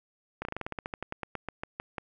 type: slowing click train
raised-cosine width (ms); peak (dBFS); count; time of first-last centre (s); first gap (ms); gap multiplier
0.5; -19; 19; 0.42-1.982; 31; 1.11
effects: none